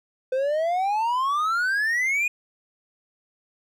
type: exponential sweep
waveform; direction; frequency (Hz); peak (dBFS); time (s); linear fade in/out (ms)
triangle; up; 507 to 2486; -19; 0.32-2.28; 5
effects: none